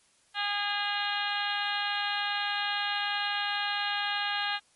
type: harmonic tone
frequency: 408.9 Hz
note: G#4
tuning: 27 cents flat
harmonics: 2 / 3 / 4 / 5 / 6 / 7 / 8 / 9 / 10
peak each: -34 / -38 / -33 / -40 / -40 / -36 / -38 / -39 / -40 dBFS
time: 0.34-4.6 s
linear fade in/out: 50 ms
effects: white hiss -65 dBFS RMS until 4.75 s + MP3 48 kbps